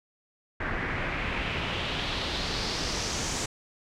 pink noise with low-pass filter sweep, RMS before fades -31 dBFS, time 0.6-3.46 s, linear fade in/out 5 ms, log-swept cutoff 1700 to 7100 Hz, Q 2.6, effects none

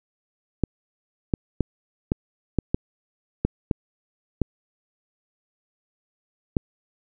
clicks, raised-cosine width 3 ms, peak -7 dBFS, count 10, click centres 0.637 / 1.338 / 1.607 / 2.119 / 2.587 / 2.745 / 3.45 / 3.712 / 4.417 / 6.568 s, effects none

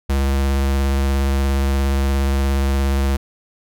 square tone with vibrato, 68.4 Hz, C#2, 23 cents flat, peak -16 dBFS, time 0.09-3.17 s, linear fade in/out 10 ms, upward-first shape triangle, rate 17 Hz, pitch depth 24 cents each way, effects none

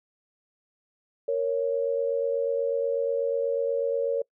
sine tone pair together, 466.2 / 554.4 Hz, A#4 / C#5, 0 / 0 cents, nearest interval minor third, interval 300 cents, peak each -26 dBFS, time 1.28-4.22 s, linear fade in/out 5 ms, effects noise-tail reverb RT60 0.1 s tail -25 dB re dry

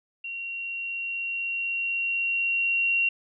sine tone with level ramp, 2748 Hz, F7, 29 cents flat, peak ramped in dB -32 to -20 dBFS, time 0.24-3.09 s, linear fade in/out 5 ms, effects none

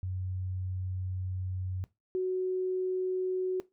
sine tone pair in turn, 92.7 / 370.8 Hz, F#2 / F#4, +4 / +4 cents, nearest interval 2 octaves, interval 2400 cents, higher second, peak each -32 / -27 dBFS, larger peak second, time 0.03-1.84 / 2.15-3.6 s, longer first, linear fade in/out 0 ms, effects noise-tail reverb RT60 0.2 s tail -18 dB re dry

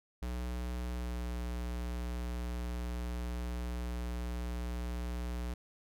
square tone with pitch glide, 61 to 60.16 Hz, B1 to B1, -21 to -45 cents, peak -36 dBFS, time 0.22-5.54 s, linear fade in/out 5 ms, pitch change -24 cents, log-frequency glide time 0.79-1.26 s, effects none

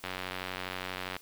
click train, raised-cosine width 0.3 ms, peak -19 dBFS, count 105, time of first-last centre 0.04-1.166 s, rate 92.4 Hz, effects white hiss -56 dBFS RMS until 1.21 s

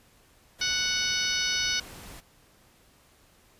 pink noise, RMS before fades -45 dBFS, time 0.58-2.21 s, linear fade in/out 20 ms
harmonic tone, 740 Hz, F#5, in tune, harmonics 2 / 3 / 4 / 5 / 6 / 7 / 8, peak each -33 / -33 / -33 / -33 / -33 / -33 / -33 dBFS, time 0.61-1.8 s, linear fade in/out 5 ms
effects pink hiss -60 dBFS RMS until 3.59 s + resampled to 32000 Hz

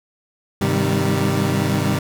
25% pulse chord, Ab major seventh, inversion none, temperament equal with one note detuned, 101.16 / 130.81 / 155.56 / 196 Hz, Ab2 / C3 / Eb3 / G3, -45 / 0 / 0 / 0 cents, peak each -19 dBFS, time 0.61-1.99 s, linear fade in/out 5 ms, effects none

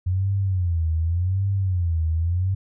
sine tone with vibrato, 88.9 Hz, F2, 31 cents sharp, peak -19 dBFS, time 0.06-2.55 s, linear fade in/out 10 ms, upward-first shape sine, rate 0.87 Hz, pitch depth 180 cents each way, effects none

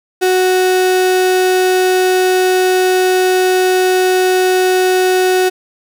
35% pulse tone, 370 Hz, F#4, in tune, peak -8 dBFS, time 0.21-5.5 s, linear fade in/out 20 ms, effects none

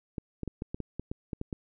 clicks, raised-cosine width 3 ms, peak -21 dBFS, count 11, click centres 0.182 / 0.433 / 0.477 / 0.621 / 0.745 / 0.803 / 0.996 / 1.115 / 1.332 / 1.414 / 1.528 s, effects none

